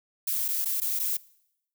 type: noise with dropouts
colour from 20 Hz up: violet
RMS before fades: -28 dBFS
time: 0.27-1.17 s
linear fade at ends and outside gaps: 5 ms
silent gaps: 0.482-0.485 / 0.647-0.656 / 0.802-0.816 / 0.992-0.996 s
effects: noise-tail reverb RT60 0.8 s tail -22 dB re dry